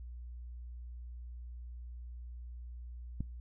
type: click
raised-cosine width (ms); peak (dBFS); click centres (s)
5; -24; 3.206
effects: noise-tail reverb RT60 0.3 s tail -25 dB re dry + added 60 Hz sine -43 dBFS peak until 3.4 s